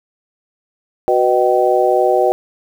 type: harmonic tone with a mistuned harmonic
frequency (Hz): 123.47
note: B2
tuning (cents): 0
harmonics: 3 / 4 / 5 / 6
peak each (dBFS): -16 / -16 / -16 / -16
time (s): 1.08-2.32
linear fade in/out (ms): 0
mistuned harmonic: 6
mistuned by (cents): +64
effects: 7-bit